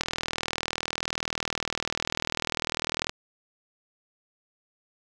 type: click train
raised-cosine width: 0.2 ms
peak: -9 dBFS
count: 125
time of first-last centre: 0.01-3.095 s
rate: 40.2 Hz
effects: none